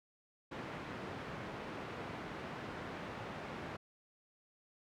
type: band-pass noise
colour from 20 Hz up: pink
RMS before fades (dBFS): -45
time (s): 0.51-3.77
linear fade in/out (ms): 10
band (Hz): 120 to 2100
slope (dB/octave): 12
effects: none